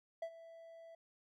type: tone with ADSR envelope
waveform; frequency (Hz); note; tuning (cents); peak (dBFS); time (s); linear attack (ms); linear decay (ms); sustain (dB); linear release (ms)
triangle; 661; E5; +5; -35; 0.22-0.95; 5; 69; -16; 4
effects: none